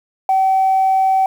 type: tone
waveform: sine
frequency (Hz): 765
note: G5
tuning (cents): -42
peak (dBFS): -10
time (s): 0.29-1.26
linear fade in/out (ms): 2
effects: tanh soft clip ceiling -7 dBFS + 7-bit